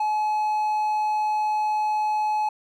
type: tone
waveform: triangle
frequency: 852 Hz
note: G#5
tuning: 44 cents sharp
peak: -19 dBFS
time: 0-2.49 s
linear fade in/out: 5 ms
effects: none